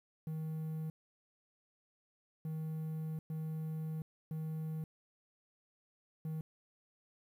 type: tone bursts at uneven times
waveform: triangle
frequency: 157.8 Hz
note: D#3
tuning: 25 cents sharp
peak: -35 dBFS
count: 5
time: 0.27-0.9 / 2.45-3.19 / 3.3-4.02 / 4.31-4.84 / 6.25-6.41 s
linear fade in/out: 2 ms
effects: 11-bit